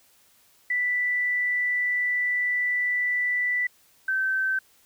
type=tone pair in turn; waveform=sine; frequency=1975.5 / 1545 Hz; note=B6 / G6; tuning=0 / -26 cents; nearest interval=major third; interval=426 cents; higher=first; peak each=-22 dBFS; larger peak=neither; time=0.7-3.67 / 4.08-4.59 s; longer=first; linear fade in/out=5 ms; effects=white hiss -60 dBFS RMS until 4.85 s